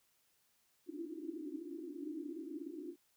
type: band-pass noise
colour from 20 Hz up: pink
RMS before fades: -45 dBFS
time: 0.86-2.96 s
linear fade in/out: 50 ms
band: 280 to 350 Hz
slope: 96 dB/octave
effects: white hiss -75 dBFS RMS until 3.16 s